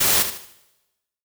white noise with echo, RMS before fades -18 dBFS, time 0-0.23 s, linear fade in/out 10 ms, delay 76 ms, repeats 4, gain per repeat -9 dB, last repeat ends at 0.534 s, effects noise-tail reverb RT60 1.0 s tail -17 dB re dry

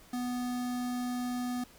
square tone with notch filter, 246.9 Hz, B3, in tune, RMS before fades -34 dBFS, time 0.13-1.64 s, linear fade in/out 5 ms, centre 2500 Hz, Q 1.7, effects pink hiss -57 dBFS RMS until 1.78 s

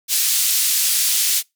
white band-pass noise, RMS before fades -18 dBFS, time 0.08-1.43 s, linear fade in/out 50 ms, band 3300 to 14000 Hz, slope 12 dB/octave, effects noise-tail reverb RT60 0.2 s tail -25 dB re dry

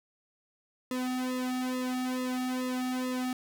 sawtooth tone with flanger, 253.9 Hz, B3, 48 cents sharp, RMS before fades -32 dBFS, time 0.91-3.33 s, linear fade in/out 2 ms, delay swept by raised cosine 1.3 to 2.02 ms, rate 2.3 Hz, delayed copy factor -0.95, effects none

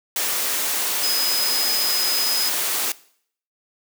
sine tone in noise, 5040 Hz, D#8, 21 cents sharp, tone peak -21 dBFS, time 1.03-2.49 s, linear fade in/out 2 ms, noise white, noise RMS -23 dBFS, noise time 0.16-2.92 s, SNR -1 dB, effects noise-tail reverb RT60 0.6 s tail -20 dB re dry + high-pass 300 Hz 12 dB/octave

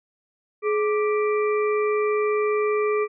harmonic tone with a mistuned harmonic, 392 Hz, G4, in tune, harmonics 1 / 3 / 5 / 6, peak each -20 / -28 / -37 / -33 dBFS, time 0.62-3.08 s, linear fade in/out 50 ms, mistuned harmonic 1, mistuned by +130 cents, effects none

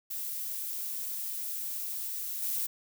violet noise with level steps, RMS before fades -36 / -32 dBFS, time 0.1-2.67 s, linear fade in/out 10 ms, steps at 2.42 s, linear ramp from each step 5 ms, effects none

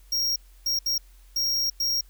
square tone bursts at uneven times, 5590 Hz, F8, 1 cent sharp, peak -23 dBFS, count 5, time 0.12-0.36 / 0.66-0.79 / 0.86-0.98 / 1.36-1.7 / 1.8-2.01 s, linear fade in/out 5 ms, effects added 44 Hz sine -49 dBFS peak until 2.09 s + white hiss -61 dBFS RMS until 2.09 s

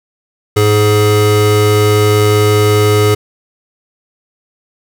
square tone pair together, 105.3 / 420.9 Hz, G#2 / G#4, +24 / +23 cents, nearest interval 2 octaves, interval 2399 cents, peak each -11 dBFS, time 0.56-3.15 s, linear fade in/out 10 ms, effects none

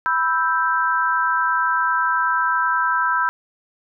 sine chord, E minor, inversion second, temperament equal, 987.8 / 1318.5 / 1568 Hz, B5 / E6 / G6, 0 / 0 / 0 cents, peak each -21 dBFS, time 0.06-3.29 s, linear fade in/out 0 ms, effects none

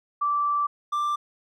sine / triangle tone pair in turn, 1166 / 1179.5 Hz, D6 / D6, -13 / +7 cents, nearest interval unison, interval 20 cents, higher second, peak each -21 dBFS, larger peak neither, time 0.21-0.67 / 0.92-1.16 s, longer first, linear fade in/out 10 ms, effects none

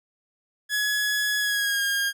sawtooth tone with pitch glide, 1688 to 1620.2 Hz, G#6 to G#6, +28 to -43 cents, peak -19 dBFS, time 0.69-2.13 s, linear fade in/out 50 ms, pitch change -71 cents, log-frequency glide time 1.38-1.83 s, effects none

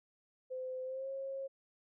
sine tone with pitch glide, 514 to 540.8 Hz, C5 to C#5, -31 to -43 cents, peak -38 dBFS, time 0.5-1.48 s, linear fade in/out 20 ms, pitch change +88 cents, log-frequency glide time 0.84-1.09 s, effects none

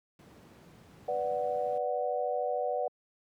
brown noise, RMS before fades -48 dBFS, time 0.19-1.78 s, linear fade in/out 2 ms
sine chord, B minor, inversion none, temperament equal, 493.9 / 587.3 / 740 Hz, B4 / D5 / F#5, 0 / 0 / 0 cents, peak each -33 dBFS, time 1.08-2.88 s, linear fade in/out 5 ms
effects high-pass 150 Hz 12 dB/octave

